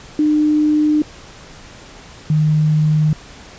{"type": "tone pair in turn", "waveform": "sine", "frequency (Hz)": [302.4, 153.58], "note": ["D#4", "D#3"], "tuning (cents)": [-49, -22], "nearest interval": "octave", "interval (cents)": 1173, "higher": "first", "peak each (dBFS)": -11, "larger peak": "neither", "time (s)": [[0.19, 1.02], [2.3, 3.13]], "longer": "neither", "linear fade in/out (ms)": 2, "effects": ["pink hiss -39 dBFS RMS until 3.58 s", "resampled to 16000 Hz"]}